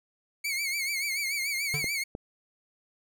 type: tone with vibrato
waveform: sawtooth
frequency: 2220 Hz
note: C#7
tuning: 2 cents sharp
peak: -25 dBFS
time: 0.44-2.04 s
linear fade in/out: 10 ms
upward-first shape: triangle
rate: 6.9 Hz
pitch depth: 110 cents each way
type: tone with exponential decay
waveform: square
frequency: 146.83 Hz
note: D3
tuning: in tune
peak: -28 dBFS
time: 1.74-1.91 s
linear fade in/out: 0 ms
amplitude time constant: 36 ms
type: clicks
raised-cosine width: 2 ms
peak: -22 dBFS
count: 2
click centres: 1.843 / 2.151 s
effects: none